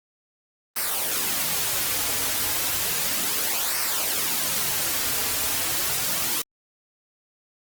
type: noise with flanger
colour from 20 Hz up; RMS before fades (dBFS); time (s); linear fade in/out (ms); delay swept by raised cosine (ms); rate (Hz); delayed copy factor
white; -25; 0.76-6.42; 5; 0.28 to 5.58; 0.33; -0.55
effects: Opus 32 kbps